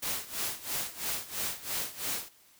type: noise with tremolo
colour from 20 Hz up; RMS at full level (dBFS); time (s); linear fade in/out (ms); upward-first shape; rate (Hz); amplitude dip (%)
white; -32; 0.02-2.29; 10; sine; 3; 85
effects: white hiss -61 dBFS RMS until 2.59 s